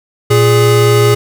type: tone pair together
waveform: square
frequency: 116.76 / 415.3 Hz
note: A#2 / G#4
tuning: +3 / 0 cents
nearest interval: octave + minor seventh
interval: 2197 cents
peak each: -10 dBFS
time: 0.3-1.15 s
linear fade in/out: 10 ms
effects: none